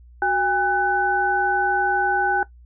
sine tone cluster, 371.1 / 808 / 1502 Hz, F#4 / G#5 / F#6, +5 / -48 / +26 cents, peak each -26 / -20 / -21 dBFS, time 0.22-2.43 s, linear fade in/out 2 ms, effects noise-tail reverb RT60 0.1 s tail -17 dB re dry + added 60 Hz sine -44 dBFS peak until 2.65 s

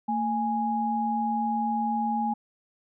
sine tone pair together, 226 / 830 Hz, A3 / G#5, +47 / -1 cents, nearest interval octave + major seventh, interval 2252 cents, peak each -28 / -26 dBFS, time 0.08-2.34 s, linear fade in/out 10 ms, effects none

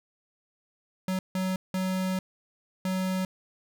square tone bursts at uneven times, 186.9 Hz, F#3, 18 cents sharp, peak -27 dBFS, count 4, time 1.08-1.19 / 1.35-1.56 / 1.74-2.19 / 2.85-3.25 s, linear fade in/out 2 ms, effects none

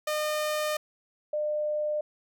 sawtooth / sine tone pair in turn, 608 / 601.7 Hz, D#5 / D5, -40 / +42 cents, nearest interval unison, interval 18 cents, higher first, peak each -23 / -26 dBFS, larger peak first, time 0.07-0.77 / 1.33-2.01 s, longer first, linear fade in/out 5 ms, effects none

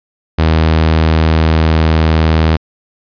sawtooth tone, 79.8 Hz, D#2, 44 cents sharp, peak -4 dBFS, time 0.38-2.57 s, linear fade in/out 10 ms, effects resampled to 11025 Hz

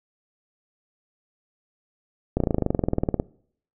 slowing click train, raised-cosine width 2 ms, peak -8 dBFS, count 20, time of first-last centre 2.37-3.199 s, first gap 33 ms, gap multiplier 1.03, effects noise-tail reverb RT60 0.6 s tail -23 dB re dry

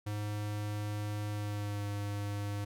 square tone with pitch glide, 104.5 to 102.17 Hz, G#2 to G#2, +11 to -28 cents, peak -35 dBFS, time 0.06-2.65 s, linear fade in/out 10 ms, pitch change -39 cents, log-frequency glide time 1.3-1.86 s, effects none

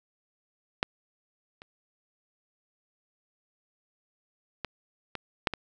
clicks, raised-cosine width 0.3 ms, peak -8 / -29 / -16 / -18 / -7 / -16 dBFS, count 6, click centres 0.829 / 1.619 / 4.647 / 5.153 / 5.472 / 5.537 s, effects none

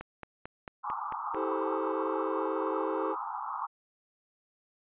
click train, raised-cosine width 0.5 ms, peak -25 dBFS, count 7, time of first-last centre 0.01-1.346 s, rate 4.49 Hz
pink band-pass noise, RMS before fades -36 dBFS, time 0.83-3.67 s, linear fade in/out 20 ms, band 810 to 1300 Hz, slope 96 dB/octave
triangle chord, A minor seventh, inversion second, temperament equal with one note detuned, 323 / 392 / 440 / 523.3 Hz, E4 / G4 / A4 / C5, -35 / 0 / 0 / 0 cents, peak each -34 dBFS, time 1.33-3.16 s, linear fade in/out 50 ms
effects resampled to 8000 Hz

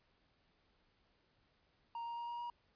triangle tone with pitch steps, 932.3 / 937.7 / 943.1 / 948.6 / 954.1 Hz, A#5 / A#5 / A#5 / A#5 / A#5, 0 / +10 / +20 / +30 / +40 cents, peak -39 dBFS, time 1.95-2.5 s, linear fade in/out 2 ms, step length 110 ms, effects pink hiss -75 dBFS RMS until 2.75 s + resampled to 11025 Hz

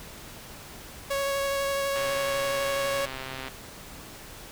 sawtooth tone with vibrato, 554.4 Hz, C#5, in tune, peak -22 dBFS, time 1.1-3.06 s, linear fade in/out 10 ms, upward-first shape sine, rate 12 Hz, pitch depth 10 cents each way
click train, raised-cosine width 0.3 ms, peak -20 dBFS, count 202, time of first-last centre 1.96-3.483 s, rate 132 Hz
effects pink hiss -44 dBFS RMS until 4.51 s

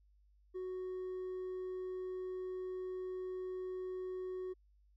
sine tone with hard clipping, 370 Hz, F#4, in tune, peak -40 dBFS, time 0.54-4.54 s, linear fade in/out 20 ms, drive 2 dB, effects added 50 Hz sine -65 dBFS peak until 4.96 s

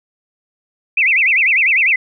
sine tone with vibrato, 2329 Hz, D7, 15 cents flat, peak -10 dBFS, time 0.97-1.96 s, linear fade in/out 5 ms, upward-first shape sine, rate 10 Hz, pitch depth 260 cents each way, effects none

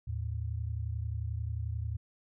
sine tone pair together, 78.71 / 110 Hz, D#2 / A2, +21 / 0 cents, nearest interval tritone, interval 579 cents, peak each -35 / -35 dBFS, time 0.07-1.97 s, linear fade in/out 10 ms, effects none

